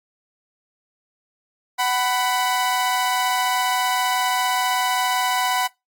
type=tone pair together; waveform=sawtooth; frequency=748 / 992.3 Hz; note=F#5 / B5; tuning=+19 / +8 cents; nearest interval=perfect fourth; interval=489 cents; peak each=-18 dBFS; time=1.78-5.68 s; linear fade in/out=20 ms; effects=noise-tail reverb RT60 0.2 s tail -23 dB re dry + AAC 64 kbps